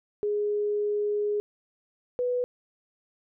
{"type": "tone pair in turn", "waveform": "sine", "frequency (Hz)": [415.3, 493.9], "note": ["G#4", "B4"], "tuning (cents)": [0, 0], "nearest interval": "minor third", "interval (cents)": 300, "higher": "second", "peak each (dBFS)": -24, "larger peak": "neither", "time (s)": [[0.23, 1.4], [2.19, 2.44]], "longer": "first", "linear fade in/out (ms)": 0, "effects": []}